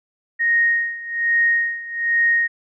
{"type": "tone with tremolo", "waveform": "sine", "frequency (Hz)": 1864.7, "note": "A#6", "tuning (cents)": 0, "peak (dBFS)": -13, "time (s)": [0.39, 2.48], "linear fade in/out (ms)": 20, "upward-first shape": "sine", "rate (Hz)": 1.2, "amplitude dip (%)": 85, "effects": []}